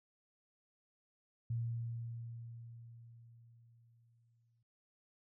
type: tone with exponential decay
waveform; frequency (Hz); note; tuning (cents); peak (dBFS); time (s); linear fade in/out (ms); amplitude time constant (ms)
sine; 116.54; A#2; 0; -34; 1.5-4.63; 5; 680
effects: noise-tail reverb RT60 0.3 s tail -25 dB re dry